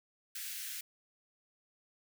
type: high-pass noise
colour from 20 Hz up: white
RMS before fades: -42 dBFS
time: 0.35-0.81 s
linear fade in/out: 5 ms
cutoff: 1500 Hz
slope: 48 dB/octave
effects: none